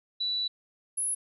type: tone pair in turn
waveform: sine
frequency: 3951 / 10548 Hz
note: B7 / E9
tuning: 0 / 0 cents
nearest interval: octave + perfect fourth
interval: 1700 cents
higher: second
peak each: -27 dBFS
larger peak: neither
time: 0.2-0.48 / 0.97-1.15 s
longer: first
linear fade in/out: 10 ms
effects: none